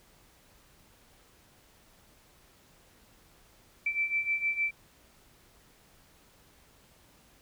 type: beating tone pair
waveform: sine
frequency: 2326 / 2332.5 Hz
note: D7 / D7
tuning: -17 / -12 cents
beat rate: 6.5 Hz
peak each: -33 / -29 dBFS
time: 3.86-4.71 s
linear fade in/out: 5 ms
effects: pink hiss -61 dBFS RMS until 7.41 s